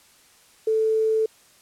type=tone with quantisation; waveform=sine; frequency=440 Hz; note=A4; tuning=in tune; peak=-18 dBFS; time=0.67-1.26 s; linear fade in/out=5 ms; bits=8; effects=white hiss -55 dBFS RMS until 1.61 s + low-pass 11000 Hz 12 dB/octave